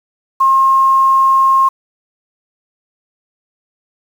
sine tone with quantisation, 1070 Hz, C6, 38 cents sharp, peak -7 dBFS, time 0.4-1.69 s, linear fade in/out 10 ms, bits 6, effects none

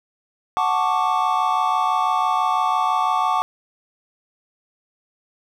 triangle chord, D major seventh, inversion first, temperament equal, 740 / 880 / 1108.7 / 1174.7 Hz, F#5 / A5 / C#6 / D6, 0 / 0 / 0 / 0 cents, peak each -21 dBFS, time 0.57-3.42 s, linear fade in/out 0 ms, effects none

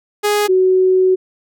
sawtooth / sine tone pair in turn, 415.3 / 372.9 Hz, G#4 / F#4, 0 / +14 cents, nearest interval major second, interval 186 cents, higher first, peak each -9 dBFS, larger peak neither, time 0.23-0.48 / 0.48-1.16 s, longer second, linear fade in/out 20 ms, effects none

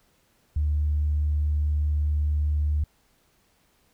sine tone, 74.6 Hz, D2, 28 cents sharp, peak -20 dBFS, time 0.56-2.84 s, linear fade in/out 5 ms, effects tanh soft clip ceiling -16 dBFS + pink hiss -65 dBFS RMS until 3.93 s

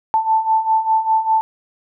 sine beating tone pair, 880 / 885 Hz, A5 / A5, 0 / +10 cents, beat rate 5 Hz, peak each -19 / -15 dBFS, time 0.14-1.41 s, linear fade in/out 0 ms, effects none

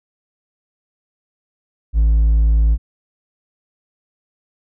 sine tone with hard clipping, 55 Hz, A1, in tune, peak -11 dBFS, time 1.93-2.78 s, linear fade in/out 50 ms, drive 2 dB, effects none

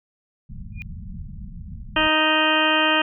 pink low-pass noise, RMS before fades -35 dBFS, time 0.49-2.08 s, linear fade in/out 10 ms, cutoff 220 Hz, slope 96 dB/octave
sine tone with exponential growth, 2437 Hz, D#7, 37 cents flat, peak -28 dBFS, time 0.72-0.82 s, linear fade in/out 0 ms, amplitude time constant 20 ms
harmonic tone, 311.4 Hz, D#4, 2 cents sharp, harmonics 1 / 2 / 3 / 4 / 5 / 6 / 8 / 9 / 10, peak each -25 / -25 / -25 / -25 / -25 / -25 / -25 / -25 / -25 dBFS, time 1.96-3.02 s, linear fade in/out 5 ms
effects none

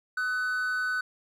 triangle tone pair together, 1268.9 / 1500 Hz, D#6 / F#6, +34 / +23 cents, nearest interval minor third, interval 289 cents, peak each -35 / -25 dBFS, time 0.17-1.01 s, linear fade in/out 5 ms, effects none

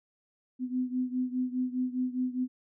sine beating tone pair, 251.7 / 256.6 Hz, B3 / C4, +33 / -34 cents, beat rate 4.9 Hz, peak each -30 / -33 dBFS, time 0.59-2.48 s, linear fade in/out 50 ms, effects none

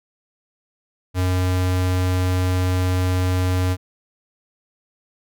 square tone, 91.6 Hz, F#2, 17 cents flat, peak -18 dBFS, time 1.14-3.77 s, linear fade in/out 50 ms, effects none

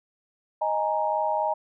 sine chord, D# suspended fourth, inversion none, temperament just, 622.3 / 829.7 / 933.4 Hz, D#5 / G#5 / A#5, 0 / -2 / +2 cents, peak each -27 dBFS, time 0.61-1.54 s, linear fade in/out 10 ms, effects none

